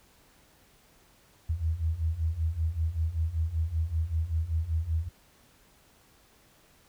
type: beating tone pair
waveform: sine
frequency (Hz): 77.78 / 82.98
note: D#2 / E2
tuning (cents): 0 / +12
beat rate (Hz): 5.2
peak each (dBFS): -31 / -28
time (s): 1.49-5.09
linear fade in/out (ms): 10
effects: pink hiss -61 dBFS RMS until 6.88 s